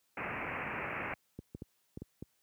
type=low-pass noise; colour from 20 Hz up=white; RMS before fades=-39 dBFS; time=0.17-1.14 s; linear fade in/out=2 ms; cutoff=2600 Hz; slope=96 dB/octave
type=clicks; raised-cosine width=3 ms; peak=-29 dBFS; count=6; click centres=1.39 / 1.549 / 1.621 / 1.974 / 2.02 / 2.225 s
effects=white hiss -75 dBFS RMS until 2.42 s + high-pass 60 Hz 12 dB/octave